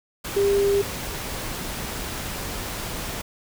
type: tone in noise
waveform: sine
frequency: 400 Hz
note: G4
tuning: 35 cents sharp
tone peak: -17 dBFS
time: 0.36-0.82 s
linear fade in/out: 10 ms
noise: pink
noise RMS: -31 dBFS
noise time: 0.24-3.22 s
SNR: +11 dB
effects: none